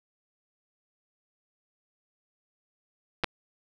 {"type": "clicks", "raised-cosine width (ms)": 0.3, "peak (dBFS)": -10, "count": 2, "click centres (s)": [3.237, 3.243], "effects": []}